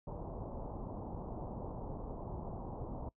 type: low-pass noise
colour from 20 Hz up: pink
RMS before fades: -43 dBFS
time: 0.07-3.09 s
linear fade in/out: 5 ms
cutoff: 980 Hz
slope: 48 dB/octave
effects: noise-tail reverb RT60 0.1 s tail -23 dB re dry